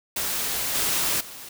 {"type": "noise with level steps", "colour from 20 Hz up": "white", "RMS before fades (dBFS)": [-27, -24, -40], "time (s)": [0.16, 1.49], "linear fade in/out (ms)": 5, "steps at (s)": [0.74, 1.2], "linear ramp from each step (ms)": 10, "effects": []}